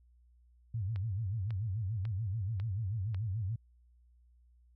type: tone with vibrato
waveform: sine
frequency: 103.1 Hz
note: G#2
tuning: 12 cents flat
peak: -32 dBFS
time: 0.74-3.56 s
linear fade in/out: 5 ms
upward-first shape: sine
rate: 6.9 Hz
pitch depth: 220 cents each way
type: click train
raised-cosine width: 0.3 ms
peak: -33 dBFS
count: 5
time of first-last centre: 0.96-3.146 s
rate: 1.83 Hz
effects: added 60 Hz sine -61 dBFS peak until 4.75 s